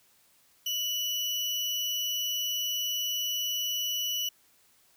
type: tone with sample-and-hold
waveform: sine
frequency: 2960 Hz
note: F#7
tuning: in tune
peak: -28 dBFS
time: 0.66-4.29 s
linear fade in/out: 5 ms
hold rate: 8820 Hz
effects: white hiss -64 dBFS RMS until 4.96 s